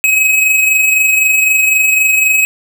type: tone with amplitude modulation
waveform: square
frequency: 2549 Hz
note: D#7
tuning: 41 cents sharp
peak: -7 dBFS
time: 0.04-2.45 s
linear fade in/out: 0 ms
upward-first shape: sine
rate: 23.9 Hz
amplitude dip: 40%
effects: none